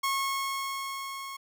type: tone with level ramp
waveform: sawtooth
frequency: 1091 Hz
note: C#6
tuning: 28 cents flat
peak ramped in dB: -22 to -34 dBFS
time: 0.03-1.37 s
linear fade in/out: 10 ms
effects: none